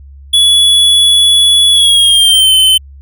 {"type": "tone with pitch glide", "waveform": "square", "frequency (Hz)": [3399, 3063], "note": ["G#7", "G7"], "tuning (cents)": [39, -41], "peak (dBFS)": -5, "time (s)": [0.33, 2.78], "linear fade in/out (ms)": 10, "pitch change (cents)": -180, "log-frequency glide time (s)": [1.72, 2.54], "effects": ["added 69 Hz sine -31 dBFS peak until 3.01 s"]}